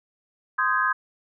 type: chord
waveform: sine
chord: Ab major seventh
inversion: first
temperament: just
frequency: 1038.3 / 1245.9 / 1557.4 / 1661.2 Hz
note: C6 / Eb6 / G6 / Ab6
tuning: -14 / +2 / -12 / 0 cents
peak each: -25 / -25 / -27 / -25 dBFS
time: 0.58-0.93 s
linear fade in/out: 10 ms
effects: none